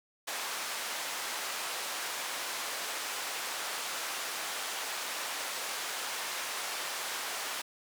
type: band-pass noise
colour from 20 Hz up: pink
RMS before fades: -37 dBFS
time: 0.27-7.62 s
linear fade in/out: 10 ms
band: 780 to 12000 Hz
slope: 12 dB/octave
effects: none